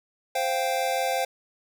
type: chord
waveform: square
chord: C suspended fourth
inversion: none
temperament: equal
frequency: 523.3 / 698.5 / 784 Hz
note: C5 / F5 / G5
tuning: 0 / 0 / 0 cents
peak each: -29 dBFS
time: 0.35-1.25 s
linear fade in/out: 5 ms
effects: none